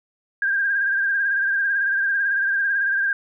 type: tone with vibrato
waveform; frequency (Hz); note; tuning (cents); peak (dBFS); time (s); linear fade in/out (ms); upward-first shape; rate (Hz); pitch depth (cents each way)
sine; 1600; G6; +35; -18; 0.42-3.13; 2; sine; 18; 48
effects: none